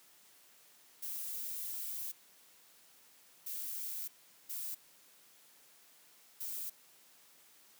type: noise bursts at uneven times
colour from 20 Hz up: violet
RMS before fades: -41 dBFS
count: 4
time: 1.02-2.12 / 3.46-4.08 / 4.49-4.75 / 6.4-6.7 s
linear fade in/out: 10 ms
effects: white hiss -63 dBFS RMS until 7.79 s + high-pass 150 Hz 12 dB/octave